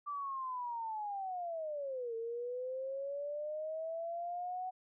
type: linear two-way sweep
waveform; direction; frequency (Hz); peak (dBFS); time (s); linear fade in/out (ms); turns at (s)
sine; down then up; 1174.7 to 450.9 to 747; -37; 0.06-4.71; 20; 2.15
effects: none